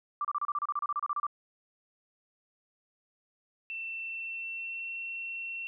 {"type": "tone bursts", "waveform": "sine", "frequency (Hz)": 1174.7, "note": "D6", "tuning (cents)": 0, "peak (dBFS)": -28, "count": 16, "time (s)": [0.21, 1.267], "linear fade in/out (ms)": 2, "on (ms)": 37, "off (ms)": 31}
{"type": "tone with pitch glide", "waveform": "sine", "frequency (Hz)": [2684, 2715], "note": ["E7", "F7"], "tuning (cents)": [31, -50], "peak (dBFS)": -35, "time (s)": [3.7, 5.67], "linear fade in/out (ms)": 0, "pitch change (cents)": 19, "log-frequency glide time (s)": [4.01, 4.96]}
{"effects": []}